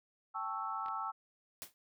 sine chord, A dominant seventh, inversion third, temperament equal, 784 / 880 / 1108.7 / 1318.5 Hz, G5 / A5 / C#6 / E6, 0 / 0 / 0 / 0 cents, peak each -44 / -42 / -43 / -39 dBFS, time 0.34-1.12 s, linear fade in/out 20 ms
clicks, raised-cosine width 0.3 ms, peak -37 dBFS, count 2, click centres 0.861 / 0.884 s
white noise with exponential decay, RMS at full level -41 dBFS, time 1.62-1.74 s, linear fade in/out 0 ms, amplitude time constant 25 ms
effects none

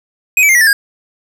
square tone with pitch steps, 2509 / 2301 / 2110 / 1934.7 / 1774.1 / 1626.9 Hz, D#7 / D7 / C7 / B6 / A6 / G#6, +14 / -36 / +14 / -36 / +14 / -36 cents, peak -7 dBFS, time 0.37-0.73 s, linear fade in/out 2 ms, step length 60 ms, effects none

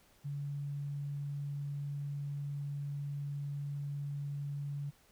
sine tone, 142.8 Hz, D3, 48 cents flat, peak -36 dBFS, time 0.24-4.91 s, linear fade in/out 20 ms, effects pink hiss -66 dBFS RMS until 5.11 s

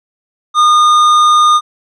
sine tone with tanh clipping, 1220 Hz, D#6, 34 cents flat, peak -7 dBFS, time 0.54-1.61 s, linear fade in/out 50 ms, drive 11 dB, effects none

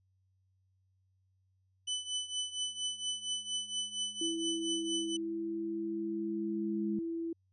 sawtooth tone with tremolo, 3000 Hz, F#7, 23 cents sharp, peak -28 dBFS, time 1.87-5.17 s, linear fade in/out 10 ms, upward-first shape triangle, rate 4.3 Hz, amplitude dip 85%
sine tone with exponential growth, 207.7 Hz, G#3, in tune, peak -32 dBFS, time 2.57-6.99 s, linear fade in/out 2 ms, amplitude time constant 960 ms
sine tone with pitch glide, 329.6 to 332.3 Hz, E4 to E4, 0 to +14 cents, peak -34 dBFS, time 4.21-7.33 s, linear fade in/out 5 ms, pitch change +14 cents, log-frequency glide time 5.12-5.33 s
effects added 94 Hz sine -70 dBFS peak until 7.52 s + resampled to 24000 Hz

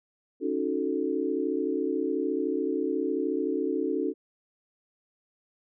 sine chord, D# half-diminished seventh, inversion third, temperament equal, 277.2 / 311.1 / 370 / 440 Hz, C#4 / D#4 / F#4 / A4, 0 / 0 / 0 / 0 cents, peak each -31 dBFS, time 0.4-4.14 s, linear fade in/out 50 ms, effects none

